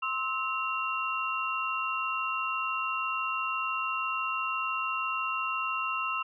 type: tone cluster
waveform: sine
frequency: 1053 / 1299 / 2755 Hz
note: C6 / E6 / F7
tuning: +11 / -26 / -24 cents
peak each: -34 / -32 / -33 dBFS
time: 0.02-6.23 s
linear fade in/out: 10 ms
effects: none